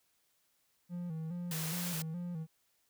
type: tone with vibrato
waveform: triangle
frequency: 167.6 Hz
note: E3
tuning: 29 cents sharp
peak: -35 dBFS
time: 0.89-2.47 s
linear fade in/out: 50 ms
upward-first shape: square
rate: 2.4 Hz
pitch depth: 81 cents each way
type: high-pass noise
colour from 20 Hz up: white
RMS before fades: -40 dBFS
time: 1.51-2.02 s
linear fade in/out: 2 ms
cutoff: 300 Hz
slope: 24 dB/octave
effects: white hiss -75 dBFS RMS until 2.89 s